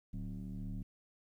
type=tone with frequency modulation; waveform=sine; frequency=111.8 Hz; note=A2; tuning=28 cents sharp; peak=-38 dBFS; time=0.13-0.83 s; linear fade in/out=10 ms; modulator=74 Hz; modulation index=1.6; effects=tanh soft clip ceiling -35 dBFS + 12-bit